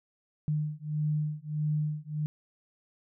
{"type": "beating tone pair", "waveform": "sine", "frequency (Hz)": [150.7, 152.3], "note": ["D3", "D#3"], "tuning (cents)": [45, -37], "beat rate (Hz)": 1.6, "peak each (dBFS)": -31, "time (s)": [0.48, 2.26], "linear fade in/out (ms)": 0, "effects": []}